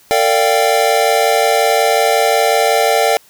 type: chord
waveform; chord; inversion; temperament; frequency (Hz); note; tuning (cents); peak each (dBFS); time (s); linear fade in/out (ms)
square; G minor seventh; first; equal with one note detuned; 454.7 / 587.3 / 698.5 / 784; Bb4 / D5 / F5 / G5; -43 / 0 / 0 / 0; -17; 0.11-3.17; 0
effects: white hiss -48 dBFS RMS until 3.29 s